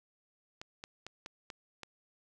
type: clicks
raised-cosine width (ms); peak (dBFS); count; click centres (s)
0.2; -26; 6; 0.615 / 0.839 / 1.066 / 1.261 / 1.502 / 1.833
effects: none